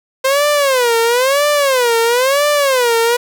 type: tone with vibrato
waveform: sawtooth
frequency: 520 Hz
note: C5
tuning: 11 cents flat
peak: -7 dBFS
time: 0.24-3.17 s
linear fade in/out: 10 ms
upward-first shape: sine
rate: 1 Hz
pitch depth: 220 cents each way
effects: none